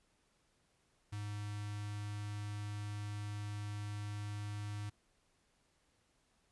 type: tone with notch filter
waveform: square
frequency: 103.83 Hz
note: G#2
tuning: in tune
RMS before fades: -42 dBFS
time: 1.12-4.9 s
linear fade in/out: 10 ms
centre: 470 Hz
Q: 0.73
effects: pink hiss -75 dBFS RMS until 6.51 s + resampled to 24000 Hz